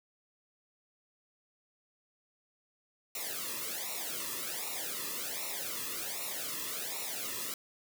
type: noise with flanger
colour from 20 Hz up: white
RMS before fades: -38 dBFS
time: 3.15-7.54 s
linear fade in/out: 2 ms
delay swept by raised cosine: 0.62 to 1.35 ms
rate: 1.3 Hz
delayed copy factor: -1
effects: none